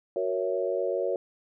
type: chord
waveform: sine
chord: F# dominant seventh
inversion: none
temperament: equal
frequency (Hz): 370 / 466.2 / 554.4 / 659.3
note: F#4 / A#4 / C#5 / E5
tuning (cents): 0 / 0 / 0 / 0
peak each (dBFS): -31 / -31 / -29 / -35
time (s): 0.16-1.16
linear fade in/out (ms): 2
effects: none